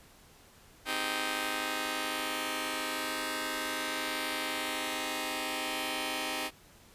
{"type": "chord", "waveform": "5% pulse", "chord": "Ab major seventh", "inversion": "first", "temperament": "just", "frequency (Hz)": [259.6, 311.5, 389.3, 415.3], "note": ["C4", "Eb4", "G4", "Ab4"], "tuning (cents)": [-13, 2, -12, 0], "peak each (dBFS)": [-26, -24, -30, -30], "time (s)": [0.85, 6.51], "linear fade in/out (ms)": 50, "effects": ["pink hiss -58 dBFS RMS until 6.94 s", "resampled to 32000 Hz"]}